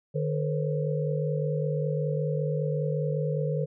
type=tone cluster; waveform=sine; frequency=150.5 / 440.6 / 489.8 / 535 Hz; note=D3 / A4 / B4 / C5; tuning=+43 / +2 / -14 / +38 cents; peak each=-27 / -34 / -33 / -34 dBFS; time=0.14-3.66 s; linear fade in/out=20 ms; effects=none